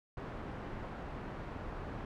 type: low-pass noise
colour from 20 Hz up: pink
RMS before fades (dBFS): -43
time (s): 0.17-2.05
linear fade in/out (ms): 2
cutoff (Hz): 1400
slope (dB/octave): 12
effects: none